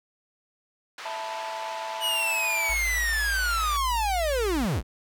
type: band-pass noise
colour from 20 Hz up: pink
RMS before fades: -40 dBFS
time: 0.98-3.77 s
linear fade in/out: 2 ms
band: 980 to 4200 Hz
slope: 12 dB/octave
type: chord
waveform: triangle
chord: E suspended fourth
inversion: none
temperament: equal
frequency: 659.3 / 880 / 987.8 Hz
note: E5 / A5 / B5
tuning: 0 / 0 / 0 cents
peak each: -35 / -32 / -36 dBFS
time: 1.05-2.74 s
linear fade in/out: 5 ms
type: linear sweep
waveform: 45% pulse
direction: down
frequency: 2960 to 31.24 Hz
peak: -24 dBFS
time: 2-4.83 s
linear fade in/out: 50 ms
type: tone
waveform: sine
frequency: 54.6 Hz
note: A1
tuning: 13 cents flat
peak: -30 dBFS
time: 2.69-4.66 s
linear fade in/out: 10 ms
effects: none